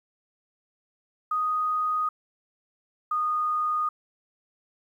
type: tone pair in turn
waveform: sine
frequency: 1244.5 / 1231.6 Hz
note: D#6 / D#6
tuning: 0 / -18 cents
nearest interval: unison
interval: 18 cents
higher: first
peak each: -23 dBFS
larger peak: neither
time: 1.31-2.09 / 3.11-3.89 s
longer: neither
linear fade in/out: 5 ms
effects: 10-bit